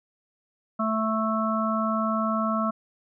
harmonic tone, 220 Hz, A3, in tune, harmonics 1 / 3 / 5 / 6, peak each -26 / -30 / -29 / -29 dBFS, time 0.79-2.71 s, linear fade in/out 10 ms, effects none

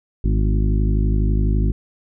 harmonic tone with a mistuned harmonic, 52 Hz, G#1, 3 cents sharp, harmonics 1 / 2 / 3 / 4 / 5 / 6 / 7, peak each -16 / -22 / -26 / -28 / -30 / -32 / -33 dBFS, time 0.24-1.72 s, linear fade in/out 5 ms, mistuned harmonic 4, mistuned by +44 cents, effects none

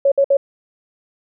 sine tone bursts, 554.4 Hz, C#5, in tune, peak -10 dBFS, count 3, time 0.05-0.37 s, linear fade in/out 5 ms, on 68 ms, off 58 ms, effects none

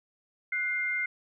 sine tone pair together, 1480 / 2105 Hz, F#6 / C7, 0 / +10 cents, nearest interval tritone, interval 610 cents, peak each -34 / -28 dBFS, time 0.52-1.06 s, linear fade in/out 5 ms, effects none

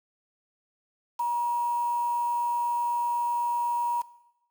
sine tone with quantisation, 954 Hz, A#5, 40 cents sharp, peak -24 dBFS, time 1.19-4.02 s, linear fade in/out 10 ms, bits 7, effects noise-tail reverb RT60 0.8 s tail -17 dB re dry

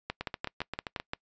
two click trains, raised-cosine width 0.3 ms, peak -18 / -16 dBFS, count 7 / 7, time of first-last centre 0.21-0.999 / 0.1-1.134 s, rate 7.6 / 5.8 Hz, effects noise-tail reverb RT60 0.1 s tail -25 dB re dry + resampled to 16000 Hz

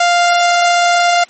sawtooth tone, 698.5 Hz, F5, in tune, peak -5 dBFS, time 0-1.24 s, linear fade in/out 5 ms, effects white hiss -43 dBFS RMS until 1.29 s + MP3 32 kbps

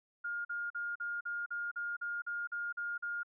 sine tone bursts, 1416 Hz, F6, 23 cents sharp, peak -35 dBFS, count 12, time 0.24-3.233 s, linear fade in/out 10 ms, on 210 ms, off 43 ms, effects none

